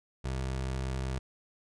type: tone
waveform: 25% pulse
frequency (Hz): 65.3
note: C2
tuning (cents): -3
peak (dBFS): -28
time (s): 0.24-1.19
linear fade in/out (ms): 10
effects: resampled to 22050 Hz